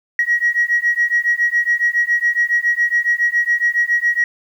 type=beating tone pair; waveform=sine; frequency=1900 / 1907.2 Hz; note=A#6 / A#6; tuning=+33 / +39 cents; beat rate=7.2 Hz; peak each=-16 dBFS; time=0.19-4.24 s; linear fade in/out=2 ms; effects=tanh soft clip ceiling -7 dBFS + 8-bit